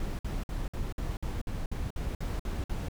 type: noise bursts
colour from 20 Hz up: brown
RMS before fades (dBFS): -33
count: 12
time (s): 0-2.885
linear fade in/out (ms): 2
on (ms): 190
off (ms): 55
effects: none